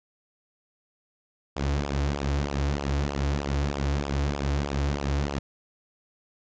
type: tone with flanger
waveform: sawtooth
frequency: 70.8 Hz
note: C#2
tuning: 37 cents sharp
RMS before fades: -27 dBFS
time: 1.56-5.39 s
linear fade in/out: 5 ms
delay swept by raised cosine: 0.47 to 5.27 ms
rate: 3.2 Hz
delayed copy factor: -0.7
effects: resampled to 16000 Hz